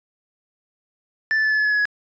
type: tone with pitch steps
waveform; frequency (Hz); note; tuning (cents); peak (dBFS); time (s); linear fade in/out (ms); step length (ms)
triangle; 1762 / 1749.8 / 1737.7 / 1725.7 / 1713.8 / 1702 / 1690.2 / 1678.5; A6 / A6 / A6 / A6 / A6 / G#6 / G#6 / G#6; +2 / -10 / -22 / -34 / -46 / +42 / +30 / +18; -15; 1.31-1.854; 0; 68
effects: resampled to 16000 Hz